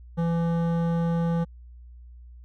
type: tone with hard clipping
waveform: triangle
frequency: 168.1 Hz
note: E3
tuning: 34 cents sharp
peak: -24 dBFS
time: 0.17-1.45 s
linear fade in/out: 20 ms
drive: 17 dB
effects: added 60 Hz sine -43 dBFS peak until 2.44 s